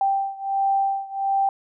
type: beating tone pair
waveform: sine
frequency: 784 / 785.4 Hz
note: G5 / G5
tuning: 0 / +3 cents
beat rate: 1.4 Hz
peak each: -22 / -24 dBFS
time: 0.01-1.49 s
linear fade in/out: 2 ms
effects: none